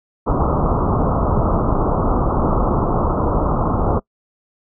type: low-pass noise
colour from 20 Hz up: pink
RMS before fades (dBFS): -17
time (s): 0.26-4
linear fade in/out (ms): 20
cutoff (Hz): 1300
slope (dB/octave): 96
effects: noise-tail reverb RT60 0.1 s tail -25 dB re dry